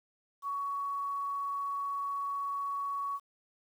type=tone with quantisation; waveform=sine; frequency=1121 Hz; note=C#6; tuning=19 cents sharp; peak=-32 dBFS; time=0.42-3.2 s; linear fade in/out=50 ms; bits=10; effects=none